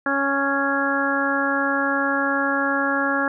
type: harmonic tone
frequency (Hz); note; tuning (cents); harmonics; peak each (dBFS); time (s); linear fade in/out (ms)
277.2; C#4; 0; 1 / 2 / 3 / 4 / 5 / 6; -25 / -27 / -29 / -28 / -25 / -24; 0.06-3.28; 2
effects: none